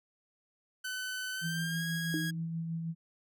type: tone with pitch glide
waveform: sawtooth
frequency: 1511 to 1647.8 Hz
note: F#6 to G#6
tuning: +36 to -14 cents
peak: -32 dBFS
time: 0.84-2.31 s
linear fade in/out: 10 ms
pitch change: +150 cents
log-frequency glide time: 1.32-1.84 s
type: tone with tremolo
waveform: sine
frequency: 164.81 Hz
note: E3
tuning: in tune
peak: -32 dBFS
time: 1.41-2.95 s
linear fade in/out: 50 ms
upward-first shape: sine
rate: 6.2 Hz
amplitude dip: 30%
type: tone with exponential decay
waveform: sine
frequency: 311.1 Hz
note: D#4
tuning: in tune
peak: -29 dBFS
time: 2.14-2.5 s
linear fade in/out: 1 ms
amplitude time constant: 77 ms
effects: none